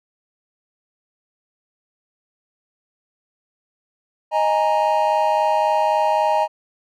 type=chord; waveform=triangle; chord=D# suspended fourth; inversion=none; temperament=just; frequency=622.3 / 829.7 / 933.4 Hz; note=D#5 / G#5 / A#5; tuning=0 / -2 / +2 cents; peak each=-18 dBFS; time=4.31-6.48 s; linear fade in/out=50 ms; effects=none